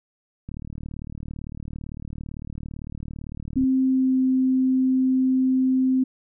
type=click train; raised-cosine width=5 ms; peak=-22 dBFS; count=120; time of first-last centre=0.49-3.638 s; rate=37.8 Hz
type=tone with pitch glide; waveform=sine; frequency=262.1 to 259.8 Hz; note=C4 to C4; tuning=+3 to -12 cents; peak=-17 dBFS; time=3.56-6.04 s; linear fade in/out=10 ms; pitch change=-15 cents; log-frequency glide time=3.83-4.19 s
effects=none